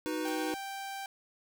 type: chord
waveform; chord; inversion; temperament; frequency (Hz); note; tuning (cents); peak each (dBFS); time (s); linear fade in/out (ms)
square; B major; first; equal with one note detuned; 311.1 / 370 / 490.5; D#4 / F#4 / B4; 0 / 0 / -12; -35 / -40 / -39; 0.06-0.54; 0
type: tone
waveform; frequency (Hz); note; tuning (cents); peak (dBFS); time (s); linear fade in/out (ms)
sawtooth; 784; G5; 0; -34; 0.25-1.06; 2
type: noise with exponential decay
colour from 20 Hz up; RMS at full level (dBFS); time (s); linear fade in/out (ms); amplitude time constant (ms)
white; -42; 0.28-0.36; 0; 16
effects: none